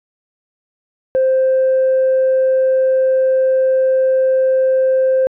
sine tone, 523.3 Hz, C5, in tune, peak -9 dBFS, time 1.15-5.27 s, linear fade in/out 0 ms, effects tanh soft clip ceiling -8 dBFS

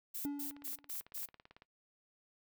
violet noise bursts, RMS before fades -42 dBFS, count 5, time 0.14-1.26 s, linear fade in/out 10 ms, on 120 ms, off 130 ms
triangle tone with exponential decay, 286.2 Hz, D4, 45 cents flat, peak -31 dBFS, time 0.25-0.94 s, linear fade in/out 0 ms, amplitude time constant 150 ms
click train, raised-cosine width 0.3 ms, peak -39 dBFS, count 21, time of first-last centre 0.51-1.621 s, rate 18 Hz
effects noise-tail reverb RT60 0.1 s tail -20 dB re dry

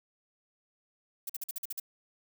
violet noise bursts, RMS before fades -36 dBFS, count 8, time 1.27-1.799 s, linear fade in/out 5 ms, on 25 ms, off 47 ms, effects none

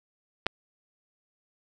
clicks, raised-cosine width 0.3 ms, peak -21 / -7 dBFS, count 2, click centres 0.461 / 0.466 s, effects none

